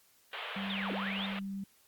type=band-pass noise; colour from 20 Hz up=white; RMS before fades=-41 dBFS; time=0.33-1.39 s; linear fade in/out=2 ms; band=450 to 3400 Hz; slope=48 dB/octave
type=tone; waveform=sine; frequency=196 Hz; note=G3; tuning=in tune; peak=-36 dBFS; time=0.56-1.64 s; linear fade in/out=5 ms
type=linear two-way sweep; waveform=sine; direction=down then up; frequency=3763 to 215.2 to 3763 Hz; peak=-37 dBFS; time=0.7-1.26 s; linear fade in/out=2 ms; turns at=0.92 s
effects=white hiss -66 dBFS RMS until 1.87 s + Opus 48 kbps